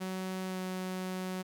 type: tone with pitch glide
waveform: sawtooth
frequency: 187.1 to 185.49 Hz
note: F#3 to F#3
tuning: +20 to +5 cents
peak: -31 dBFS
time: 0-1.43 s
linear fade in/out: 20 ms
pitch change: -15 cents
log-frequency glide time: 0.47-0.58 s
effects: none